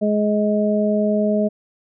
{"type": "harmonic tone", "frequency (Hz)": 210, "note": "G#3", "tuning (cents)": 19, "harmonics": [1, 2, 3], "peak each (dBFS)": [-18, -23, -20], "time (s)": [0.01, 1.49], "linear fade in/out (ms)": 20, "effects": []}